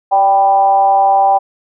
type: tone with frequency modulation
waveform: sine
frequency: 784 Hz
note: G5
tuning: in tune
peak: -7 dBFS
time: 0.11-1.39 s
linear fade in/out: 20 ms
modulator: 202 Hz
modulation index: 0.56
effects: none